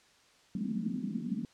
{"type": "band-pass noise", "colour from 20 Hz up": "white", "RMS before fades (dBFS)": -35, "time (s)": [0.55, 1.45], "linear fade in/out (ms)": 2, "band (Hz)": [180, 250], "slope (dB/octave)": 48, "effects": ["white hiss -63 dBFS RMS until 1.53 s", "low-pass 6000 Hz 12 dB/octave"]}